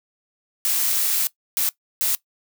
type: noise bursts at uneven times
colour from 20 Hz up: blue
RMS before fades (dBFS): -21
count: 3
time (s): 0.65-1.27 / 1.57-1.69 / 2.01-2.15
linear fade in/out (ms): 0
effects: noise-tail reverb RT60 0.1 s tail -19 dB re dry